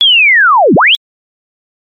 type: linear two-way sweep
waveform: sine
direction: down then up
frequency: 3442 to 140.6 to 3442 Hz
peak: -3 dBFS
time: 0.01-0.95 s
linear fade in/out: 0 ms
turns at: 0.75 s
effects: MP3 64 kbps